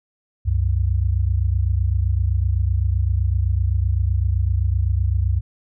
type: tone pair together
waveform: sine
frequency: 66.7 / 94.52 Hz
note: C2 / F#2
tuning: +34 / +37 cents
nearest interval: tritone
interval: 603 cents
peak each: -19 dBFS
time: 0.45-5.41 s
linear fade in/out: 20 ms
effects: none